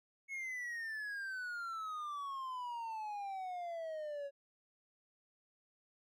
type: exponential sweep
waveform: triangle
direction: down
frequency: 2200 to 554.4 Hz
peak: -38 dBFS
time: 0.28-4.31 s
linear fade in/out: 50 ms
effects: none